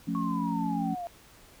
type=chord; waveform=sine; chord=F augmented; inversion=none; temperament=equal; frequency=174.61 / 220 / 277.2 Hz; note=F3 / A3 / C#4; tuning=0 / 0 / 0 cents; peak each=-32 dBFS; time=0.07-0.95 s; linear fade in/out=10 ms
type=linear sweep; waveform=sine; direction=down; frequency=1108.7 to 680 Hz; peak=-33 dBFS; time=0.15-1.07 s; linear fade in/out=0 ms
effects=pink hiss -55 dBFS RMS until 1.6 s